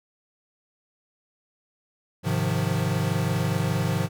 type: chord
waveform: square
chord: F minor seventh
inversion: first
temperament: equal with one note detuned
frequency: 103.83 / 130.81 / 155.56 / 175.83 Hz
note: Ab2 / C3 / Eb3 / F3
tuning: 0 / 0 / 0 / +12 cents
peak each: -29 dBFS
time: 2.23-4.09 s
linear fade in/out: 50 ms
effects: none